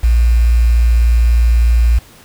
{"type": "tone with quantisation", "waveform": "sine", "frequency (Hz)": 58.27, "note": "A#1", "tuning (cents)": 0, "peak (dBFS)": -7, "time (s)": [0.03, 1.99], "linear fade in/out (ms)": 10, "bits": 5, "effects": ["pink hiss -42 dBFS RMS until 2.24 s"]}